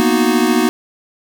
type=chord; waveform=square; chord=B major seventh; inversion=third; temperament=equal with one note detuned; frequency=233.1 / 246.9 / 311.1 / 367.7 Hz; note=A#3 / B3 / D#4 / F#4; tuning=0 / 0 / 0 / -11 cents; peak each=-18 dBFS; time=0-0.69 s; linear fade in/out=0 ms; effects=none